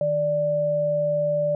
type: tone pair together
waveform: sine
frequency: 155.56 / 587.3 Hz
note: D#3 / D5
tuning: 0 / 0 cents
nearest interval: octave + major seventh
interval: 2300 cents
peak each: -30 / -20 dBFS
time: 0.01-1.55 s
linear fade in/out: 2 ms
effects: none